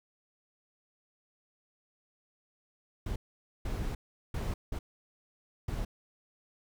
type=noise bursts at uneven times; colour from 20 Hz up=brown; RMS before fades=-34 dBFS; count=5; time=3.06-3.16 / 3.65-3.95 / 4.34-4.54 / 4.72-4.79 / 5.68-5.85 s; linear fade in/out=5 ms; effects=none